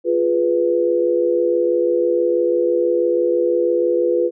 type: chord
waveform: sine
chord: F diminished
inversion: none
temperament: equal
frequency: 349.2 / 415.3 / 493.9 Hz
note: F4 / Ab4 / Cb5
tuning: 0 / 0 / 0 cents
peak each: -18 / -23 / -17 dBFS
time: 0.04-4.31 s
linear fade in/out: 50 ms
effects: none